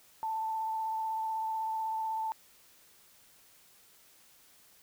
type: tone with vibrato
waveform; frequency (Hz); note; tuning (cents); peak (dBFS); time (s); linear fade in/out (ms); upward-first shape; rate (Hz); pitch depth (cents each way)
sine; 884; A5; +8; -31; 0.23-2.32; 0; sine; 16; 13
effects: white hiss -61 dBFS RMS until 4.82 s